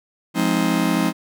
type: chord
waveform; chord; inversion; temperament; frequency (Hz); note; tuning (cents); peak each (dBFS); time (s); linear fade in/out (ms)
45% pulse; F minor seventh; none; just; 174.61 / 209.5 / 261.9 / 314.3; F3 / Ab3 / C4 / Eb4; 0 / +15 / +2 / +18; -23; 0.34-1.13; 50
effects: none